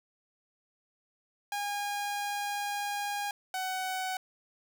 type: tone pair in turn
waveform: sawtooth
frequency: 816 / 749.9 Hz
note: G#5 / F#5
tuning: -31 / +23 cents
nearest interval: minor second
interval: 146 cents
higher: first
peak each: -28 dBFS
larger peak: neither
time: 1.52-3.31 / 3.54-4.17 s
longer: first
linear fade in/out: 2 ms
effects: none